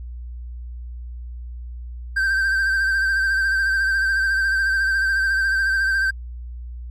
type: tone with vibrato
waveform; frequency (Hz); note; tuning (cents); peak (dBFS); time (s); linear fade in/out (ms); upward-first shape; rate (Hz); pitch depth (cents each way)
triangle; 1566; G6; -2; -15; 2.16-6.11; 10; sine; 14; 36
effects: added 60 Hz sine -30 dBFS peak until 6.9 s + MP3 64 kbps